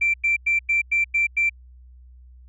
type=tone bursts; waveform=sine; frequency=2349 Hz; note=D7; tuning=in tune; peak=-16 dBFS; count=7; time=0.01-1.496 s; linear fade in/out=10 ms; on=130 ms; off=96 ms; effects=tanh soft clip ceiling -12 dBFS + added 62 Hz sine -44 dBFS peak until 2.48 s